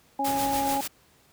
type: harmonic tone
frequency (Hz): 275.8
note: C#4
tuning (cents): -9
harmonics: 1 / 2 / 3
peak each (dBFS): -31 / -34 / -25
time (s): 0.19-0.81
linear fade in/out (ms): 5
type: noise with tremolo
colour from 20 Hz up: white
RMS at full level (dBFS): -32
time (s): 0.24-0.88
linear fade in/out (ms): 10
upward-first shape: sine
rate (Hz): 6.9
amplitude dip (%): 65
type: noise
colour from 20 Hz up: pink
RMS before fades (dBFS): -37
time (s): 0.26-0.79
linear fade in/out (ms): 20
effects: pink hiss -60 dBFS RMS until 1.32 s + high-pass 60 Hz 12 dB/octave